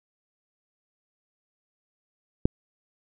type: click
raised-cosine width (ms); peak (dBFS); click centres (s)
3; -6; 2.455
effects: none